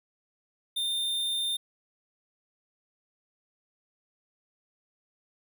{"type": "tone", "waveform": "square", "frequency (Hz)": 3617, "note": "A7", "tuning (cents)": 47, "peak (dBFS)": -28, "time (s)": [0.76, 1.57], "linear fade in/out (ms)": 10, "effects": []}